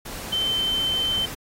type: tone in noise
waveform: sine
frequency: 3090 Hz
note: G7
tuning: 26 cents flat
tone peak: -21 dBFS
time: 0.32-1.26 s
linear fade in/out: 10 ms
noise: pink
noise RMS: -35 dBFS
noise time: 0.05-1.35 s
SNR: +11 dB
effects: AAC 48 kbps